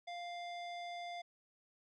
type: tone with low-pass filter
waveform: square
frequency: 698.5 Hz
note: F5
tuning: in tune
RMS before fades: -45 dBFS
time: 0.07-1.22 s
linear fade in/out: 10 ms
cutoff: 4000 Hz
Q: 1.4
effects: none